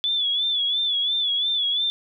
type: tone with vibrato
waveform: sine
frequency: 3444 Hz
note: A7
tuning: 38 cents flat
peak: -20 dBFS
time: 0.04-1.9 s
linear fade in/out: 0 ms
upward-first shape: sine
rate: 2.9 Hz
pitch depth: 72 cents each way
effects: none

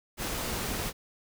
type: noise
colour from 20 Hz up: pink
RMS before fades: -33 dBFS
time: 0.17-0.93 s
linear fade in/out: 50 ms
effects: none

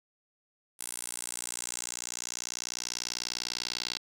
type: tone with band-pass filter sweep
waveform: 10% pulse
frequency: 60.1 Hz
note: B1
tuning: 46 cents flat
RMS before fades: -38 dBFS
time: 0.79-3.98 s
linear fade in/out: 10 ms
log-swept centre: 9800 to 4400 Hz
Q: 3.2
effects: none

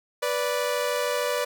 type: tone pair together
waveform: sawtooth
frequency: 491.8 / 584.9 Hz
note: B4 / D5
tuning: -7 / -7 cents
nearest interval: minor third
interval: 300 cents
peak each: -23 dBFS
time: 0.22-1.45 s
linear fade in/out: 10 ms
effects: none

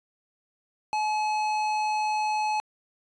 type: tone with tanh clipping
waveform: sine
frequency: 854 Hz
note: G#5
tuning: 48 cents sharp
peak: -26 dBFS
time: 0.93-2.6 s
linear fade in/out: 0 ms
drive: 15 dB
effects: resampled to 22050 Hz

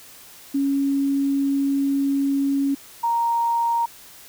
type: tone pair in turn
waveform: sine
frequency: 277.2 / 932.4 Hz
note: C#4 / A#5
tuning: 0 / 0 cents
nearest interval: octave + major sixth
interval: 2100 cents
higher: second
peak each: -18 dBFS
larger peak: neither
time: 0.54-2.75 / 3.03-3.86 s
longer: first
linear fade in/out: 10 ms
effects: white hiss -45 dBFS RMS until 4.28 s

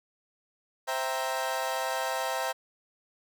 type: chord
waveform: 30% pulse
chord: C dominant seventh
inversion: none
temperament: equal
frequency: 523.3 / 659.3 / 784 / 932.3 Hz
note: C5 / E5 / G5 / Bb5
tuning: 0 / 0 / 0 / 0 cents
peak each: -32 dBFS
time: 0.87-2.53 s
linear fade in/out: 20 ms
effects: none

